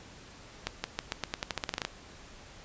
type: accelerating click train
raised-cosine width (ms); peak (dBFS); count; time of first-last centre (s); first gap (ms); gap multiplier
0.2; -13; 15; 0.67-1.85; 170; 0.88
effects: pink hiss -51 dBFS RMS until 2.64 s + resampled to 16000 Hz